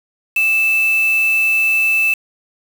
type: tone with quantisation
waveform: sine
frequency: 2637 Hz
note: E7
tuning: in tune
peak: -12 dBFS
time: 0.36-2.14 s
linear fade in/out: 5 ms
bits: 4
effects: none